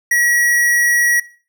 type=tone; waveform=square; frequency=1917 Hz; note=A#6; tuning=48 cents sharp; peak=-12 dBFS; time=0.11-1.2 s; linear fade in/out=5 ms; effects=noise-tail reverb RT60 0.4 s tail -20 dB re dry